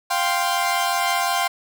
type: chord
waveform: sawtooth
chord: F suspended second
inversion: none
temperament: equal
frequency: 698.5 / 784 / 1046.5 Hz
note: F5 / G5 / C6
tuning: 0 / 0 / 0 cents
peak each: -20 dBFS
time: 0.1-1.48 s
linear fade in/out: 10 ms
effects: none